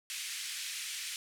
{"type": "band-pass noise", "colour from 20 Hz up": "pink", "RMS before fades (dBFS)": -40, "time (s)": [0.1, 1.16], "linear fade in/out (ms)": 0, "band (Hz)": [2100, 11000], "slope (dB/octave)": 24, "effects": []}